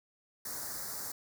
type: band-stop noise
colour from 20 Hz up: white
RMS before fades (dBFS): -40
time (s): 0.45-1.12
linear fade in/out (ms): 5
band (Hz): 1900 to 4400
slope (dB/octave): 48
effects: none